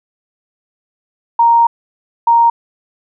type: tone bursts at uneven times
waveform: sine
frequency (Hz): 932.3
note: A#5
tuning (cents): 0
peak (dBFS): -6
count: 2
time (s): 1.39-1.67 / 2.27-2.5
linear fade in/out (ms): 5
effects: none